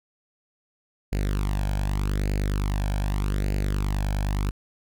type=tone with flanger; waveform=sawtooth; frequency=49.72 Hz; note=G1; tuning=25 cents sharp; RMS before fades=-25 dBFS; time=1.12-4.51 s; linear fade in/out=10 ms; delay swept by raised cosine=0.43 to 1.27 ms; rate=0.83 Hz; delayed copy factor=+0.7; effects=none